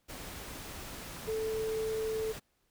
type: tone in noise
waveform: sine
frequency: 440 Hz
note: A4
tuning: in tune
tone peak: -31 dBFS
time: 1.27-2.33 s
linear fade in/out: 20 ms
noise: pink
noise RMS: -44 dBFS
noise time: 0.08-2.4 s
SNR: +10 dB
effects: pink hiss -75 dBFS RMS until 2.7 s